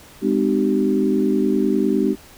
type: tone cluster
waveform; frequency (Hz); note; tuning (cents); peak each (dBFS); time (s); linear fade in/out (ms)
sine; 205 / 254.5 / 304.6 / 383.7; G#3 / C4 / D#4 / G4; -22 / -48 / -37 / -37; -21; 0.21-2.16; 50
effects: pink hiss -45 dBFS RMS until 2.37 s